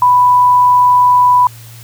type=tone; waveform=sine; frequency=990 Hz; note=B5; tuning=4 cents sharp; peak=-5 dBFS; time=0.02-1.47 s; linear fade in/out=2 ms; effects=added 115 Hz sine -33 dBFS peak until 1.83 s + white hiss -39 dBFS RMS until 1.83 s